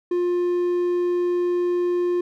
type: tone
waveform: triangle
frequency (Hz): 353.3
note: F4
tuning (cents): +20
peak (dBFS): -17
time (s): 0.11-2.21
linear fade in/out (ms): 5
effects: none